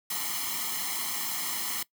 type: noise with comb filter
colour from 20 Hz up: white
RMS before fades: -32 dBFS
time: 0.1-1.83 s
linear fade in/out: 5 ms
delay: 0.96 ms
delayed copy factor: +0.85
effects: noise-tail reverb RT60 0.1 s tail -20 dB re dry + high-pass 200 Hz 12 dB/octave